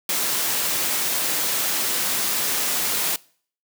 white noise, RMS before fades -23 dBFS, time 0.09-3.16 s, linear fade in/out 2 ms, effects noise-tail reverb RT60 0.5 s tail -23 dB re dry + high-pass 150 Hz 12 dB/octave

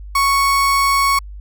35% pulse tone, 1108.7 Hz, C#6, in tune, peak -11 dBFS, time 0.15-1.19 s, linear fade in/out 5 ms, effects added 50 Hz sine -30 dBFS peak until 1.4 s

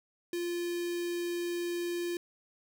square tone with notch filter, 347.4 Hz, F4, 9 cents flat, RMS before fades -34 dBFS, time 0.33-2.17 s, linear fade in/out 2 ms, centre 1100 Hz, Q 1.6, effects none

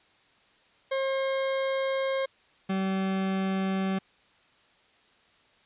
40% pulse tone pair in turn, 536 / 191.49 Hz, C5 / G3, +42 / -40 cents, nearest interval octave + tritone, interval 1782 cents, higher first, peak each -25 dBFS, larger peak neither, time 0.91-2.26 / 2.69-3.99 s, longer first, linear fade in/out 10 ms, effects white hiss -62 dBFS RMS until 5.65 s + resampled to 8000 Hz

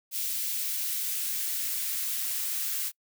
blue noise with high-pass filter sweep, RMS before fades -31 dBFS, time 0.11-2.92 s, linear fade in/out 50 ms, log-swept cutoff 2400 to 1300 Hz, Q 0.93, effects noise-tail reverb RT60 0.1 s tail -26 dB re dry

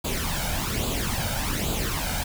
pink noise with flanger, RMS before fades -27 dBFS, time 0.04-2.24 s, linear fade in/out 10 ms, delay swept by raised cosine 0.26 to 1.36 ms, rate 1.2 Hz, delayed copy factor +0.65, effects none

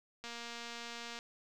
click train, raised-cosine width 0.2 ms, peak -28 dBFS, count 224, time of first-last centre 0.24-1.189 s, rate 235 Hz, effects 11-bit

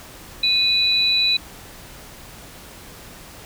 sine tone pair together, 2492 / 3956 Hz, D#7 / B7, +2 / +2 cents, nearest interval minor sixth, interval 800 cents, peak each -22 / -16 dBFS, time 0.43-1.37 s, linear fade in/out 5 ms, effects pink hiss -41 dBFS RMS until 3.45 s

